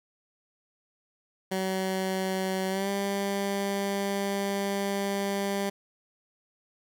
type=tone with pitch glide; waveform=15% pulse; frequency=189.2 to 198.61 Hz; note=F#3 to G3; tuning=+39 to +23 cents; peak=-21 dBFS; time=1.51-5.7 s; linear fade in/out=10 ms; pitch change=+84 cents; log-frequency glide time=2.69-2.89 s; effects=none